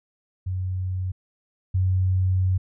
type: tone pair in turn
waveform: sine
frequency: 92.6 / 93.04 Hz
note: F#2 / F#2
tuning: +2 / +10 cents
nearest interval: unison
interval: 8 cents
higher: second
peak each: -24 / -18 dBFS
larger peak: second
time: 0.46-1.12 / 1.74-2.58 s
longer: second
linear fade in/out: 10 ms
effects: none